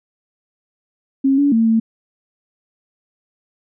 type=tone with pitch steps; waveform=sine; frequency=270.6 / 284.7 / 226.2 / 224.4 Hz; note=C#4 / C#4 / A3 / A3; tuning=-42 / +46 / +48 / +34 cents; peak=-11 dBFS; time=1.24-1.8 s; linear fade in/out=10 ms; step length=140 ms; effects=none